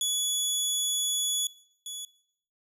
20% pulse tone pair in turn, 3400 / 3400 Hz, G#7 / G#7, +40 / +40 cents, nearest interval unison, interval 0 cents, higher neither, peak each -20 / -30 dBFS, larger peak first, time 0.01-1.47 / 1.86-2.05 s, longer first, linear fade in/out 2 ms, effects noise-tail reverb RT60 0.7 s tail -21 dB re dry

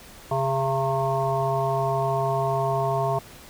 harmonic tone with a mistuned harmonic, 135.5 Hz, C#3, 39 cents flat, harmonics 1 / 3 / 5 / 7 / 8, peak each -27 / -29 / -25 / -29 / -31 dBFS, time 0.31-3.19 s, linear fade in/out 5 ms, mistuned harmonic 7, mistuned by -60 cents, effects pink hiss -46 dBFS RMS until 3.49 s

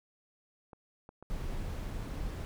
clicks, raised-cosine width 1 ms, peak -35 dBFS, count 3, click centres 0.732 / 1.091 / 1.226 s
brown noise, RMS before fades -37 dBFS, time 1.3-2.45 s, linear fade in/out 0 ms
effects none

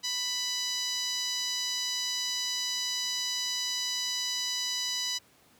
10% pulse tone with band-pass filter, 991 Hz, B5, 6 cents sharp, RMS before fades -32 dBFS, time 0.03-5.19 s, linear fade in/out 20 ms, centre 5200 Hz, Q 1.4, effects pink hiss -61 dBFS RMS until 5.59 s + high-pass 100 Hz 12 dB/octave

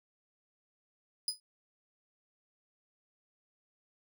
30% pulse tone with exponential decay, 4978 Hz, D#8, in tune, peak -24 dBFS, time 1.28-1.4 s, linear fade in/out 2 ms, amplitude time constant 24 ms, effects none

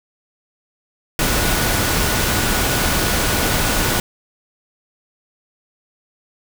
sine tone in noise, 1466 Hz, F#6, 16 cents flat, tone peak -29 dBFS, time 1.19-4 s, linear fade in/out 2 ms, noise pink, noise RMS -18 dBFS, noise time 1.19-4 s, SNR -14 dB, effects none

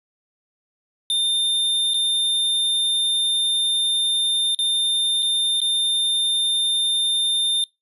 square tone with dropouts, 3610 Hz, A7, 44 cents sharp, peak -19 dBFS, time 1.1-7.64 s, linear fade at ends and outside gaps 1 ms, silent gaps 1.936-1.942 / 4.548-4.589 / 5.224-5.228 / 5.603-5.616 s, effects noise-tail reverb RT60 0.2 s tail -24 dB re dry + resampled to 32000 Hz

